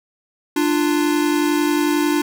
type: tone pair together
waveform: square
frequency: 296.6 / 347.7 Hz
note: D4 / F4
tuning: +17 / -8 cents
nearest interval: minor third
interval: 275 cents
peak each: -18 / -21 dBFS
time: 0.56-2.22 s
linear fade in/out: 5 ms
effects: none